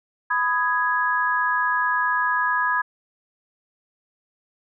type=chord; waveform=sine; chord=G# minor; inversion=first; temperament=just; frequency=996.7 / 1245.9 / 1661.2 Hz; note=B5 / D#6 / G#6; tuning=+16 / +2 / 0 cents; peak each=-23 / -26 / -22 dBFS; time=0.3-2.82 s; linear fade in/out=10 ms; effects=none